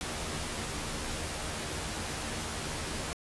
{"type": "noise with comb filter", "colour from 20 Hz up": "pink", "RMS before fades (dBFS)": -36, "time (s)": [0.01, 3.13], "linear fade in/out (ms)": 0, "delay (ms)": 13, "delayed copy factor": 0.55, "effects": ["resampled to 24000 Hz"]}